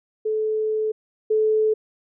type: tone pair in turn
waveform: sine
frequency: 433.5 / 433.5 Hz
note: A4 / A4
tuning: -26 / -26 cents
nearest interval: unison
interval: 0 cents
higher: neither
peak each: -20 / -16 dBFS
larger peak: second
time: 0.25-0.92 / 1.3-1.74 s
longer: first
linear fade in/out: 10 ms
effects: none